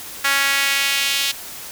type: tone with high-pass filter sweep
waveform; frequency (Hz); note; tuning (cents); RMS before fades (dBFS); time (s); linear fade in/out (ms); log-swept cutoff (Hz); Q
sawtooth; 277.2; C#4; 0; -19; 0.24-1.32; 10; 1600 to 3200; 1.7
effects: white hiss -34 dBFS RMS until 1.71 s